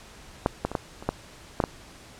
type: clicks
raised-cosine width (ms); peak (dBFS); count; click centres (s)
1; -6 / -10 / -19 / -10 / -25 / -9 / -7 / -8; 8; 0.461 / 0.65 / 0.716 / 0.752 / 1.025 / 1.09 / 1.602 / 1.639
effects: pink hiss -48 dBFS RMS until 2.19 s + low-pass 9000 Hz 12 dB/octave